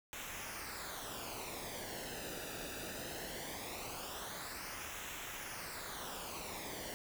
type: noise with flanger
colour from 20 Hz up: pink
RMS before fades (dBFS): -45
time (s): 0.13-6.94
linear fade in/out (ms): 0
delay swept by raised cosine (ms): 0.21 to 0.94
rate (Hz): 0.2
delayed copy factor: -0.65
effects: none